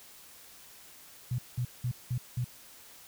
sine tone bursts, 123.47 Hz, B2, in tune, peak -28 dBFS, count 5, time 1.31-2.445 s, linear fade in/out 5 ms, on 75 ms, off 190 ms, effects white hiss -53 dBFS RMS until 3.07 s

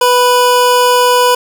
square tone pair together, 493.9 / 987.8 Hz, B4 / B5, 0 / 0 cents, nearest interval octave, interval 1200 cents, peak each -11 / -10 dBFS, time 0.01-1.35 s, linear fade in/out 5 ms, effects none

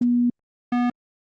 sine / square tone pair in turn, 242.2 / 243.9 Hz, B3 / B3, -34 / -21 cents, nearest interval unison, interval 13 cents, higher second, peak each -16 / -19 dBFS, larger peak first, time 0.01-0.3 / 0.72-0.9 s, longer first, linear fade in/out 5 ms, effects low-pass 2000 Hz 12 dB/octave + Opus 24 kbps

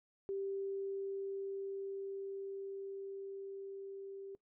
sine tone with level ramp, 392 Hz, G4, in tune, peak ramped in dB -36 to -45 dBFS, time 0.29-4.35 s, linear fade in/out 0 ms, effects noise-tail reverb RT60 0.1 s tail -19 dB re dry

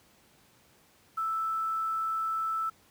sine tone with quantisation, 1318.5 Hz, E6, in tune, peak -28 dBFS, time 1.17-2.7 s, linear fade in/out 10 ms, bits 9, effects pink hiss -62 dBFS RMS until 2.9 s + high-pass 80 Hz 12 dB/octave

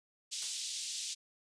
white band-pass noise, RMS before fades -40 dBFS, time 0.31-1.15 s, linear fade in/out 20 ms, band 3200 to 7900 Hz, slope 24 dB/octave
blue noise with exponential decay, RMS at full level -38 dBFS, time 0.42-0.71 s, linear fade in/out 0 ms, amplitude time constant 63 ms
effects resampled to 22050 Hz

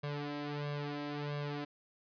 sawtooth tone with flanger, 145.8 Hz, D3, 12 cents flat, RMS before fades -39 dBFS, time 0.03-1.65 s, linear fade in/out 10 ms, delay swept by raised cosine 1.8 to 3.1 ms, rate 1.5 Hz, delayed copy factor +0.85, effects resampled to 11025 Hz

